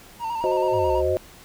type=tone with vibrato; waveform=triangle; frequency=922 Hz; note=A#5; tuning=19 cents flat; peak=-23 dBFS; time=0.19-1.03 s; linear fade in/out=50 ms; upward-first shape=square; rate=9.2 Hz; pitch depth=43 cents each way
type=chord; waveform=sine; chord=C diminished; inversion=second; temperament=equal; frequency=370 / 523.3 / 622.3 Hz; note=Gb4 / C5 / Eb5; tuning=0 / 0 / 0 cents; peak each=-24 dBFS; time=0.44-1.17 s; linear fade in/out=0 ms
type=exponential two-way sweep; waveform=sine; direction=down then up; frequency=123.47 to 63 to 101.6 Hz; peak=-28 dBFS; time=0.71-1.18 s; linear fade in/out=50 ms; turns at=0.95 s
effects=pink hiss -47 dBFS RMS until 1.44 s